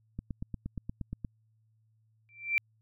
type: click train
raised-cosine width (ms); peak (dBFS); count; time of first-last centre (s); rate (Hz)
5; -24; 10; 0.19-1.248; 8.51
type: tone with exponential growth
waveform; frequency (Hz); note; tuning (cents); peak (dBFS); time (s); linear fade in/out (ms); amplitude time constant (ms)
sine; 2349; D7; 0; -21; 2.29-2.58; 0; 62
effects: added 110 Hz sine -66 dBFS peak until 2.81 s